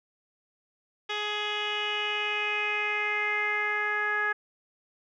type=tone with low-pass filter sweep; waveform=10% pulse; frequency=418.8 Hz; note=G#4; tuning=15 cents sharp; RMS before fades=-29 dBFS; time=1.09-4.33 s; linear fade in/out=10 ms; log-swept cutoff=3600 to 1700 Hz; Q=5; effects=none